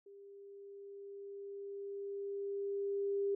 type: tone with level ramp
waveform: sine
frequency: 399.3 Hz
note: G4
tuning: 32 cents sharp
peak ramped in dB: -53 to -31 dBFS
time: 0.06-3.35 s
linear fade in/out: 5 ms
effects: none